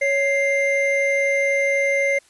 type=tone pair together; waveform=triangle; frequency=555.2 / 2096 Hz; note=C#5 / C7; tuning=+3 / +2 cents; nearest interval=octave + major seventh; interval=2299 cents; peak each=-18 dBFS; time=0.01-2.19 s; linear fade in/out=10 ms; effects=white hiss -55 dBFS RMS until 2.29 s + resampled to 24000 Hz